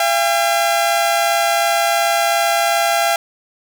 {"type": "tone pair together", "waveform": "sawtooth", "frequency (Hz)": [681, 803.8], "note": ["F5", "G5"], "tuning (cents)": [-44, 43], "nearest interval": "minor third", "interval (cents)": 287, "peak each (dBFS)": [-12, -14], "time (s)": [0, 3.16], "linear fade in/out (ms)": 2, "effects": []}